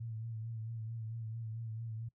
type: tone with vibrato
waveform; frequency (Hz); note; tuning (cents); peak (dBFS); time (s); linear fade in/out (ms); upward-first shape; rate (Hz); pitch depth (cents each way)
sine; 112.7; A2; +42; -39; 0-2.09; 10; sine; 4.5; 46
effects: noise-tail reverb RT60 0.1 s tail -22 dB re dry